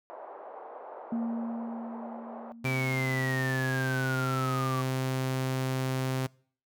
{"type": "band-pass noise", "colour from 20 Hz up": "white", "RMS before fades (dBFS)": -44, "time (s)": [0.1, 2.52], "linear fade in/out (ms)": 0, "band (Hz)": [470, 870], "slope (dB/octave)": 24}
{"type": "tone with exponential decay", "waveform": "sine", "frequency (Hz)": 231.4, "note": "A#3", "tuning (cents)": -13, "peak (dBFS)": -27, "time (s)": [1.12, 4.39], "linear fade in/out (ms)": 5, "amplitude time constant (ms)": 710}
{"type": "tone", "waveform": "sawtooth", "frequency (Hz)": 130.81, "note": "C3", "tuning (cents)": 0, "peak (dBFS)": -24, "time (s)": [2.64, 6.27], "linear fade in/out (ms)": 10}
{"type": "exponential sweep", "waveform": "sine", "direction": "down", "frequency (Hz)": [2349, 1142], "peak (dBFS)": -32, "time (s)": [2.65, 4.82], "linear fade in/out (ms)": 5}
{"effects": ["noise-tail reverb RT60 0.5 s tail -25 dB re dry"]}